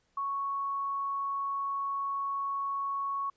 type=tone; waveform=sine; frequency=1108.7 Hz; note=C#6; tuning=in tune; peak=-30 dBFS; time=0.17-3.3 s; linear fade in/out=5 ms; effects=pink hiss -73 dBFS RMS until 3.36 s + resampled to 16000 Hz